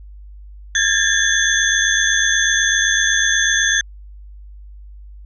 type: tone cluster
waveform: sine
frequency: 1625 / 1693 / 1792 / 3436 / 6290 Hz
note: G#6 / G#6 / A6 / A7 / G8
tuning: -38 / +33 / +31 / -42 / +5 cents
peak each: -20 dBFS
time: 0.75-3.81 s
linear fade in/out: 2 ms
effects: added 50 Hz sine -35 dBFS peak until 5.25 s